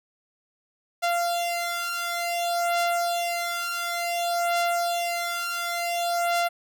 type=beating tone pair; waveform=sawtooth; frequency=691 / 691.56 Hz; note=F5 / F5; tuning=-19 / -17 cents; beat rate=0.56 Hz; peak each=-24 / -23 dBFS; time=1.02-6.49 s; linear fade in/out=20 ms; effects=none